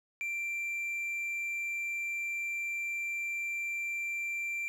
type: tone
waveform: triangle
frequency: 2357 Hz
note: D7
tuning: 6 cents sharp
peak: -31 dBFS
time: 0.21-4.68 s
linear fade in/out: 0 ms
effects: none